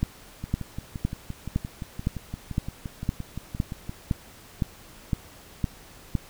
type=two click trains; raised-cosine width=5 ms; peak=-20 / -11 dBFS; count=21 / 13; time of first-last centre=0.44-3.894 / 0.03-6.152 s; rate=5.79 / 1.96 Hz; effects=pink hiss -49 dBFS RMS until 6.29 s